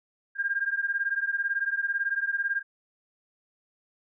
sine beating tone pair, 1600 / 1618 Hz, G6 / G#6, +35 / -46 cents, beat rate 18 Hz, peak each -28 / -29 dBFS, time 0.35-2.63 s, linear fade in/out 50 ms, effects none

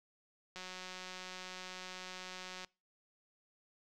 click train, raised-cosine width 0.2 ms, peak -29 dBFS, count 385, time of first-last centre 0.56-2.647 s, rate 184 Hz, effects noise-tail reverb RT60 0.3 s tail -24 dB re dry

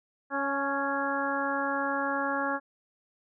harmonic tone with a mistuned harmonic, 277.2 Hz, C#4, in tune, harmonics 1 / 2 / 3 / 4 / 5 / 6, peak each -34 / -34 / -34 / -34 / -34 / -34 dBFS, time 0.3-2.6 s, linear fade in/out 50 ms, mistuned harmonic 3, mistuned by +18 cents, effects none

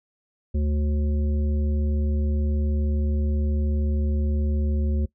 harmonic tone with a mistuned harmonic, 73.42 Hz, D2, in tune, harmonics 1 / 3 / 5 / 7, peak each -21 / -30 / -36 / -41 dBFS, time 0.54-5.06 s, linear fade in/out 10 ms, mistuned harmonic 7, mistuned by +68 cents, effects noise-tail reverb RT60 0.1 s tail -20 dB re dry

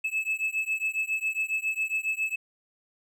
triangle beating tone pair, 2600 / 2607.3 Hz, E7 / E7, -24 / -20 cents, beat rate 7.3 Hz, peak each -28 dBFS, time 0.04-2.36 s, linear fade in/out 10 ms, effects none

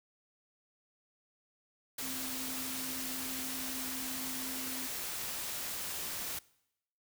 sine tone in noise, 260 Hz, C4, 11 cents flat, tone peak -44 dBFS, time 2.02-4.87 s, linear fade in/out 5 ms, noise white, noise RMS -39 dBFS, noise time 1.98-6.39 s, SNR -8 dB, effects noise-tail reverb RT60 0.8 s tail -22 dB re dry

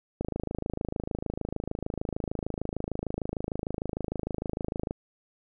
click train, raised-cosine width 2 ms, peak -17 dBFS, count 126, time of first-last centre 0.21-4.909 s, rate 26.6 Hz, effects none

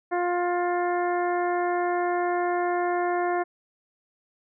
harmonic tone, 352.9 Hz, F4, 18 cents sharp, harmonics 1 / 2 / 3 / 4 / 5 / 6, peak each -26 / -26 / -33 / -36 / -36 / -42 dBFS, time 0.11-3.44 s, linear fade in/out 20 ms, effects none

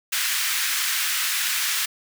pink high-pass noise, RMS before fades -24 dBFS, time 0.12-1.86 s, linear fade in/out 10 ms, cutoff 1500 Hz, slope 24 dB/octave, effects none

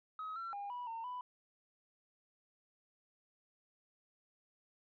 sine tone with pitch steps, 1271 / 1353 / 808 / 979 / 910 / 993 Hz, D#6 / E6 / G#5 / B5 / A#5 / B5, +36 / +45 / -48 / -15 / -42 / +9 cents, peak -39 dBFS, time 0.19-1.21 s, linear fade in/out 2 ms, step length 170 ms, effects tanh soft clip ceiling -38 dBFS

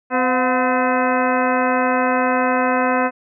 harmonic tone with a mistuned harmonic, 255.4 Hz, C4, 42 cents flat, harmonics 1 / 2 / 3 / 4 / 5 / 6 / 7 / 8 / 10, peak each -21 / -21 / -22 / -22 / -26 / -25 / -30 / -30 / -30 dBFS, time 0.1-3.11 s, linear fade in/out 50 ms, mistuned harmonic 3, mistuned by -78 cents, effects none

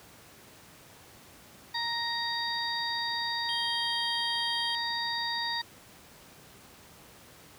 harmonic tone, 935 Hz, A#5, 5 cents sharp, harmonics 1 / 2 / 4 / 5, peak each -35 / -35 / -35 / -35 dBFS, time 1.74-5.62 s, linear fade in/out 10 ms
triangle tone, 3198 Hz, G7, 34 cents sharp, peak -31 dBFS, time 3.49-4.75 s, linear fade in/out 0 ms
effects pink hiss -53 dBFS RMS until 7.58 s + high-pass 80 Hz 12 dB/octave

